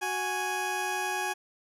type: tone pair together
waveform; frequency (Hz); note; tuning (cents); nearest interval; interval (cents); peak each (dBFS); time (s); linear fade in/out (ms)
20% pulse; 370 / 830.6; F#4 / G#5; 0 / 0; octave + major second; 1400; -30 / -25; 0.01-1.34; 20
effects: resampled to 32000 Hz